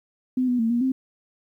sine tone with pitch steps, 254.9 / 246.6 / 226.8 / 238.2 / 261.9 Hz, C4 / B3 / A#3 / A#3 / C4, -45 / -2 / -47 / +38 / +2 cents, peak -19 dBFS, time 0.37-0.92 s, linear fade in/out 5 ms, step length 110 ms, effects 10-bit

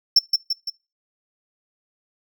triangle tone with echo, 5380 Hz, E8, 34 cents sharp, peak -8 dBFS, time 0.16-0.19 s, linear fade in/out 5 ms, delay 170 ms, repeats 3, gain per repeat -5 dB, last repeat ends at 0.7 s, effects noise-tail reverb RT60 0.3 s tail -24 dB re dry

